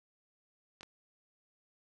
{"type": "clicks", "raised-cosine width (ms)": 0.2, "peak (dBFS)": -30, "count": 2, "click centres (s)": [0.809, 0.831], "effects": []}